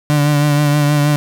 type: tone with vibrato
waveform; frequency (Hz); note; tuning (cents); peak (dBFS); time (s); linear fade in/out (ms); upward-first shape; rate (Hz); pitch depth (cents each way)
35% pulse; 146.83; D3; 0; -9; 0.1-1.16; 0; triangle; 6.3; 35
effects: none